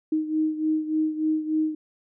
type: beating tone pair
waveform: sine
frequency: 311.1 / 314.5 Hz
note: D#4 / D#4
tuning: 0 / +19 cents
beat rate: 3.4 Hz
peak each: -23 / -28 dBFS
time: 0.12-1.75 s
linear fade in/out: 5 ms
effects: none